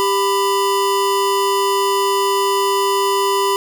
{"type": "tone pair together", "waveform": "square", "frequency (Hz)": [394.9, 995], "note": ["G4", "B5"], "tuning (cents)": [13, 13], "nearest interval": "octave + major third", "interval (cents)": 1600, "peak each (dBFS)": -18, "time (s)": [0, 3.56], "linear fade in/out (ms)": 0, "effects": []}